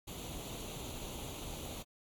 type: noise with comb filter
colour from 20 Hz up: pink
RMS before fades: -44 dBFS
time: 0.07-1.83 s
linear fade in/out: 10 ms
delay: 0.29 ms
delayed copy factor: +0.7
effects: AAC 64 kbps